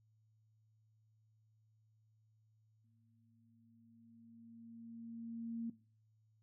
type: tone with exponential growth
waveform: sine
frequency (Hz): 230.3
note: A#3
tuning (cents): -21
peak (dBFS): -37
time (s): 2.84-5.7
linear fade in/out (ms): 5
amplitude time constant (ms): 620
effects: noise-tail reverb RT60 0.4 s tail -18 dB re dry + added 109 Hz sine -70 dBFS peak until 6.42 s